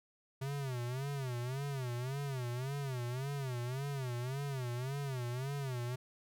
square tone with vibrato, 130.81 Hz, C3, in tune, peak -37 dBFS, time 0.41-5.96 s, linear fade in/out 10 ms, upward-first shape sine, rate 1.8 Hz, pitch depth 150 cents each way, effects none

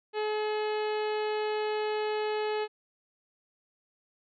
harmonic tone, 426.3 Hz, G#4, 45 cents sharp, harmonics 1 / 2 / 3 / 4 / 5 / 6 / 7 / 8 / 9 / 10, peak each -29 / -35 / -44 / -43 / -46 / -44 / -46 / -51 / -53 / -50 dBFS, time 0.13-2.68 s, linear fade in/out 50 ms, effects none

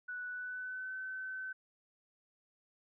sine tone with pitch glide, 1480 to 1525.1 Hz, F#6 to G6, 0 to -48 cents, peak -39 dBFS, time 0.08-1.53 s, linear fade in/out 10 ms, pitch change +52 cents, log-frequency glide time 0.28-0.95 s, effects none

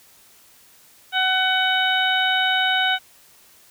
harmonic tone, 750 Hz, F#5, 23 cents sharp, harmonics 1 / 2 / 3 / 4 / 5, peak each -23 / -21 / -27 / -24 / -26 dBFS, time 1.12-2.99 s, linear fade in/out 50 ms, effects white hiss -52 dBFS RMS until 3.7 s

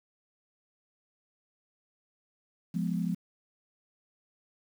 sine chord, F diminished, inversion none, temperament equal, 174.61 / 207.7 / 246.9 Hz, F3 / Ab3 / Cb4, 0 / 0 / 0 cents, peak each -30 / -33 / -36 dBFS, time 2.74-3.15 s, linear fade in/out 10 ms, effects 9-bit

